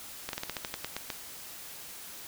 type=slowing click train; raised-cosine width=0.2 ms; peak=-16 dBFS; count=11; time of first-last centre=0.29-1.102 s; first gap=42 ms; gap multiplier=1.14; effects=white hiss -45 dBFS RMS until 2.27 s